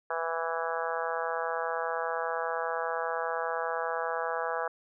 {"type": "harmonic tone", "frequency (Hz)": 165, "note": "E3", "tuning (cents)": 2, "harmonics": [3, 4, 5, 6, 7, 8, 9, 10], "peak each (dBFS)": [-35, -36, -37, -38, -38, -39, -40, -40], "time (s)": [0.1, 4.68], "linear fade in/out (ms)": 5, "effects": []}